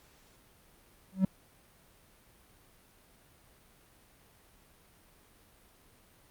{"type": "tone with exponential growth", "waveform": "triangle", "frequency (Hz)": 189.6, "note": "F#3", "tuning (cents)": 43, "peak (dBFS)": -17, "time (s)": [1.12, 1.25], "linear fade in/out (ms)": 5, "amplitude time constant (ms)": 28, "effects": ["pink hiss -62 dBFS RMS until 6.3 s", "Opus 48 kbps"]}